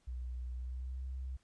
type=tone with pitch glide; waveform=sine; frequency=61.74 to 64.88 Hz; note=B1 to C2; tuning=0 to -14 cents; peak=-38 dBFS; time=0.07-1.37 s; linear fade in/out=10 ms; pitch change=+86 cents; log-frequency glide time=0.54-1.03 s; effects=pink hiss -74 dBFS RMS until 1.43 s + resampled to 22050 Hz